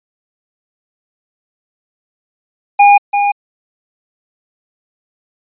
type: tone with echo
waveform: square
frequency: 813 Hz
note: G#5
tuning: 37 cents flat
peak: -4 dBFS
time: 2.79-2.98 s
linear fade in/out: 10 ms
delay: 340 ms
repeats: 1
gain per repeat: -7 dB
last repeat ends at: 3.32 s
effects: resampled to 8000 Hz